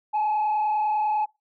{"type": "tone with frequency modulation", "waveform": "sine", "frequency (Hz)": 850, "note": "G#5", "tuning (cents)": 40, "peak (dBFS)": -19, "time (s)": [0.13, 1.26], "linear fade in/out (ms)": 20, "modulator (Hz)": 30, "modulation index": 0.61, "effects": ["noise-tail reverb RT60 0.2 s tail -23 dB re dry", "tanh soft clip ceiling -19 dBFS"]}